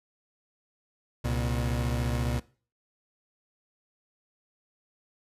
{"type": "tone pair together", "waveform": "30% pulse", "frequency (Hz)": [67.1, 119.64], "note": ["C2", "A#2"], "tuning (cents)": [44, 45], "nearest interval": "minor seventh", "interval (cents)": 1001, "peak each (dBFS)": -27, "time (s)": [1.24, 2.4], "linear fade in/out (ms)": 10, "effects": ["noise-tail reverb RT60 0.4 s tail -20 dB re dry", "resampled to 32000 Hz"]}